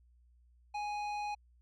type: tone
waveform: square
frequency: 830.6 Hz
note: G#5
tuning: in tune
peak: -36 dBFS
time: 0.74-1.35 s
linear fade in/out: 10 ms
effects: added 60 Hz sine -62 dBFS peak until 1.61 s + low-pass 4000 Hz 12 dB/octave